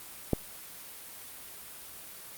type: click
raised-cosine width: 2 ms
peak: -11 dBFS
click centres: 0.333 s
effects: white hiss -46 dBFS RMS until 2.37 s + Opus 32 kbps